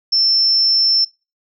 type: tone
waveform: sine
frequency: 5350 Hz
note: E8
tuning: 25 cents sharp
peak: -11 dBFS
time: 0.12-1.05 s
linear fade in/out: 10 ms
effects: noise-tail reverb RT60 0.3 s tail -24 dB re dry